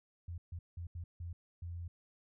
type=tone bursts at uneven times; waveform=sine; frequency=86 Hz; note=F2; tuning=26 cents flat; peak=-40 dBFS; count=6; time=0.28-0.38 / 0.52-0.59 / 0.77-0.87 / 0.95-1.04 / 1.2-1.33 / 1.62-1.88 s; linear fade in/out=5 ms; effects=none